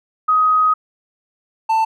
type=tone pair in turn; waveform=sine / triangle; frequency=1257 / 888.8 Hz; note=D#6 / A5; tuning=+17 / +17 cents; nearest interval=tritone; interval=600 cents; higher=first; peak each=-11 dBFS; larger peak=neither; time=0.28-0.74 / 1.69-1.85 s; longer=first; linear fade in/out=10 ms; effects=none